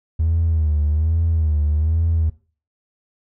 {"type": "tone with vibrato", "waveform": "triangle", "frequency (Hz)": 78.6, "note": "D#2", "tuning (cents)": 18, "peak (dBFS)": -12, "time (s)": [0.19, 2.3], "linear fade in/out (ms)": 10, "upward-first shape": "sine", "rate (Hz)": 1.2, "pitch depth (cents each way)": 94, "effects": ["noise-tail reverb RT60 0.4 s tail -22 dB re dry", "tanh soft clip ceiling -11 dBFS"]}